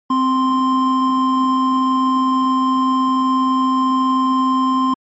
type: tone pair together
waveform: triangle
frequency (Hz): 260.9 / 1046.5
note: C4 / C6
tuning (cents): -5 / 0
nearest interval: 2 octaves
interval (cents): 2405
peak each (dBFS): -14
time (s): 0.1-4.94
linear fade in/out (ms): 5
effects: MP3 32 kbps